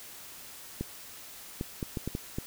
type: clicks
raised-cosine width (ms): 3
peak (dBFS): -19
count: 7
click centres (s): 0.81 / 1.611 / 1.828 / 1.972 / 2.076 / 2.151 / 2.385
effects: white hiss -47 dBFS RMS until 2.46 s